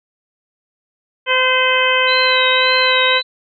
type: harmonic tone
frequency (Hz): 514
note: C5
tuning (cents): -31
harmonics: 1 / 2 / 3 / 4 / 5 / 6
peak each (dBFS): -19 / -19 / -19 / -19 / -19 / -19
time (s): 1.26-3.22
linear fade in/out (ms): 50
type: tone with vibrato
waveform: sine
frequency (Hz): 3940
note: B7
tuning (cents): -5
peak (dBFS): -19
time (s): 2.07-3.23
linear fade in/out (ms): 20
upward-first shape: sine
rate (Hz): 1.8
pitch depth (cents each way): 64
effects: none